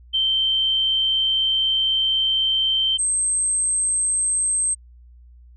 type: tone pair in turn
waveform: sine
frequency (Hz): 3118 / 8339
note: G7 / C9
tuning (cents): -10 / -7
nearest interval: octave + perfect fourth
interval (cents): 1703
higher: second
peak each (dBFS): -17 / -18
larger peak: first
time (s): 0.13-2.98 / 2.98-4.75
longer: first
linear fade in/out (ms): 20
effects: added 60 Hz sine -44 dBFS peak until 5.56 s